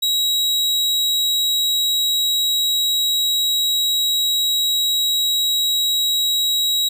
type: tone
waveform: 40% pulse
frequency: 3846 Hz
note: B7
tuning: 47 cents flat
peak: -15 dBFS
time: 0.02-6.89 s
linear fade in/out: 10 ms
effects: none